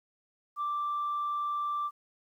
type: tone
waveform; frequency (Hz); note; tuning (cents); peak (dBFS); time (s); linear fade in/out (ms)
sine; 1174.7; D6; 0; -28; 0.56-1.91; 50
effects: tanh soft clip ceiling -26 dBFS + 11-bit